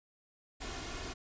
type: noise with comb filter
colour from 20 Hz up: pink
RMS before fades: -41 dBFS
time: 0.6-1.14 s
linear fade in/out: 20 ms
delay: 2.8 ms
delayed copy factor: +0.55
effects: resampled to 16000 Hz